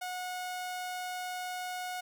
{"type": "tone", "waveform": "sawtooth", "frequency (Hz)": 729, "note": "F#5", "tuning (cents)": -26, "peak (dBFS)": -32, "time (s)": [0.01, 2.01], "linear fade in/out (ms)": 10, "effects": []}